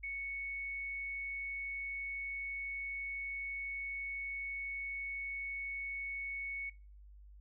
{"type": "tone", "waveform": "sine", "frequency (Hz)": 2217, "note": "C#7", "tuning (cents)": 0, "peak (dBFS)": -38, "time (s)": [0.03, 6.7], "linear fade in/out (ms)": 10, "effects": ["noise-tail reverb RT60 0.4 s tail -24 dB re dry", "added 50 Hz sine -53 dBFS peak until 7.4 s"]}